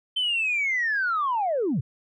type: linear sweep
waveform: sine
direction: down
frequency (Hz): 3102 to 100.4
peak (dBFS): -21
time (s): 0.16-1.81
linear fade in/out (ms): 10
effects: tanh soft clip ceiling -18 dBFS